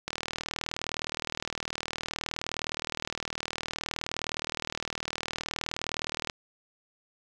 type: click train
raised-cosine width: 0.2 ms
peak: -14 dBFS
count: 246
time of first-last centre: 0.08-6.298 s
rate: 39.4 Hz
effects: none